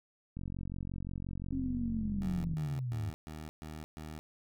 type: click train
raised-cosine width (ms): 5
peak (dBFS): -28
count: 100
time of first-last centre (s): 0.37-2.536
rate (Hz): 45.7
type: linear sweep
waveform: sine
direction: down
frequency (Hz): 271.1 to 98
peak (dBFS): -33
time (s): 1.52-3.1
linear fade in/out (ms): 5
type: tone bursts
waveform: 15% pulse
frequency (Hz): 77.5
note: D#2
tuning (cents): -6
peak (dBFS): -36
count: 6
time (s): 2.22-4.19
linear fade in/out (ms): 0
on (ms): 220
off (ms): 130
effects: none